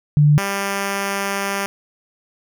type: tone pair in turn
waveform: sine / 5% pulse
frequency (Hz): 148 / 198.08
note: D3 / G3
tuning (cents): +14 / +18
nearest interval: perfect fourth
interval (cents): 504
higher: second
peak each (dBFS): -9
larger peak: neither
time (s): 0.17-0.38 / 0.38-1.66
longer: second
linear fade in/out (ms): 0
effects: none

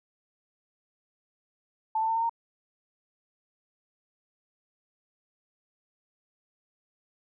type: tone with pitch steps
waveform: sine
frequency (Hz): 880 / 890.7 / 901.6 / 912.6 / 923.8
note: A5 / A5 / A5 / A#5 / A#5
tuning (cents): 0 / +21 / +42 / -37 / -16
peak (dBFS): -24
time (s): 1.95-2.295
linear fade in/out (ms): 5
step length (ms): 69
effects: none

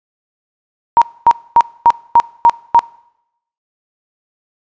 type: tone bursts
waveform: sine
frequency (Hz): 939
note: A#5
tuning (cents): +12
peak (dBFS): -3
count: 7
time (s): 0.97-2.792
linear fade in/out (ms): 0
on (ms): 46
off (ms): 250
effects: noise-tail reverb RT60 0.8 s tail -23 dB re dry + resampled to 16000 Hz

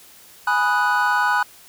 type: chord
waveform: triangle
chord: G# minor seventh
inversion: none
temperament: equal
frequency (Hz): 830.6 / 987.8 / 1244.5 / 1480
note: G#5 / B5 / D#6 / F#6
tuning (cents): 0 / 0 / 0 / 0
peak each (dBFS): -21 / -20 / -23 / -18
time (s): 0.47-1.43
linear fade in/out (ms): 5
effects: white hiss -47 dBFS RMS until 1.68 s

